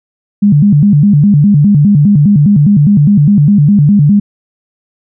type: tone with vibrato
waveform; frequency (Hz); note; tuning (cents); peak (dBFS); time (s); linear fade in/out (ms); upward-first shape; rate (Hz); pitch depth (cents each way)
sine; 172.8; F3; -18; -3; 0.42-4.2; 10; square; 4.9; 290
effects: none